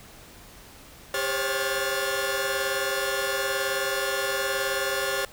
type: tone cluster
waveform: sawtooth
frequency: 398 / 531 / 550 / 1419 / 1741 Hz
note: G4 / C5 / C#5 / F6 / A6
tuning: +26 / +25 / -14 / +27 / -19 cents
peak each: -28 dBFS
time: 1.14-5.25 s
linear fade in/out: 2 ms
effects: pink hiss -48 dBFS RMS until 5.32 s